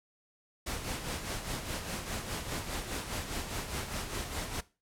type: noise with tremolo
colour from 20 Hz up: pink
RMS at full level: -35 dBFS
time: 0.66-4.61 s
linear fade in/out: 10 ms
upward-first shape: sine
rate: 4.9 Hz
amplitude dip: 55%
effects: noise-tail reverb RT60 0.3 s tail -19 dB re dry + low-pass 12000 Hz 12 dB/octave